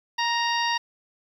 harmonic tone with a mistuned harmonic, 932.3 Hz, A#5, in tune, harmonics 1 / 2 / 3 / 4 / 5 / 6, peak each -25 / -28 / -31 / -33 / -33 / -35 dBFS, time 0.18-0.78 s, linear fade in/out 10 ms, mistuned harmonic 1, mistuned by +20 cents, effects 9-bit

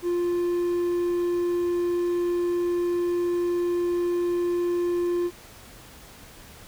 triangle tone, 350 Hz, F4, 4 cents sharp, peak -20 dBFS, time 0.02-5.31 s, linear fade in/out 50 ms, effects pink hiss -47 dBFS RMS until 6.67 s

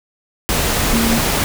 sine tone in noise, 229 Hz, A#3, 31 cents flat, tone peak -15 dBFS, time 0.93-1.18 s, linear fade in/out 0 ms, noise pink, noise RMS -17 dBFS, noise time 0.49-1.44 s, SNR -1 dB, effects none

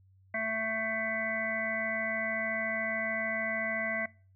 harmonic tone, 221.6 Hz, A3, 13 cents sharp, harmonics 1 / 3 / 5 / 7 / 9 / 10, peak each -41 / -35 / -44 / -40 / -33 / -42 dBFS, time 0.34-4.06 s, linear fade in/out 5 ms, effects noise-tail reverb RT60 0.4 s tail -24 dB re dry + added 95 Hz sine -59 dBFS peak until 4.35 s

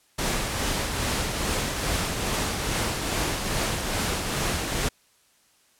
pink noise with tremolo, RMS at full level -25 dBFS, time 0.18-4.89 s, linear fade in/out 10 ms, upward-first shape triangle, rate 2.4 Hz, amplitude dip 40%, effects white hiss -62 dBFS RMS until 5.79 s + low-pass 11000 Hz 12 dB/octave

